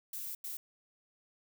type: noise bursts at uneven times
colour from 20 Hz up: violet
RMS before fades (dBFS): -41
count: 2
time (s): 0.13-0.35 / 0.44-0.57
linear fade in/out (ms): 2
effects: none